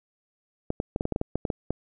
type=clicks; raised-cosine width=2 ms; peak=-13 dBFS; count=12; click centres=0.704 / 0.801 / 0.961 / 1.009 / 1.054 / 1.123 / 1.161 / 1.214 / 1.356 / 1.452 / 1.502 / 1.706 s; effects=none